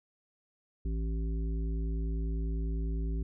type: harmonic tone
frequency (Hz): 55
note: A1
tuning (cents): 0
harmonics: 1 / 3 / 5 / 7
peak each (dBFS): -30 / -40 / -44 / -47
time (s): 0.85-3.23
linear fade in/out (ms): 5
effects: none